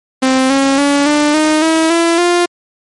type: tone with pitch steps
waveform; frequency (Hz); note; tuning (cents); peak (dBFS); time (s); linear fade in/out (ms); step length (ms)
sawtooth; 261.6 / 272.7 / 284.3 / 296.4 / 308.9 / 322.1 / 335.7 / 350; C4 / C#4 / C#4 / D4 / D#4 / E4 / E4 / F4; 0 / -28 / +44 / +16 / -12 / -40 / +32 / +4; -5; 0.22-2.46; 10; 280
effects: MP3 48 kbps